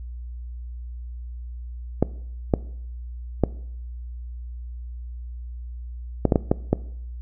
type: clicks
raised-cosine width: 2 ms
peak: -3 dBFS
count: 8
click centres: 2.026 / 2.538 / 3.437 / 6.253 / 6.322 / 6.358 / 6.515 / 6.73 s
effects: noise-tail reverb RT60 0.7 s tail -20 dB re dry + added 60 Hz sine -32 dBFS peak until 7.21 s